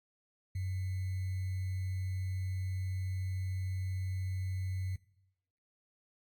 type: tone with sample-and-hold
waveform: sine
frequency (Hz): 93.4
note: F#2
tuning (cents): +17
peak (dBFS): -33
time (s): 0.55-4.96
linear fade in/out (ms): 5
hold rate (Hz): 2100
effects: noise-tail reverb RT60 0.9 s tail -21 dB re dry + AAC 64 kbps